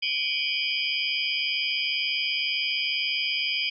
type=tone cluster; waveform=sine; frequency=2315 / 2457 / 3032 / 3228 / 4907 Hz; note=D7 / D#7 / F#7 / G#7 / D#8; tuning=-25 / -22 / +42 / -50 / -25 cents; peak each=-31 dBFS; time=0.02-3.7 s; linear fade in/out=10 ms; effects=none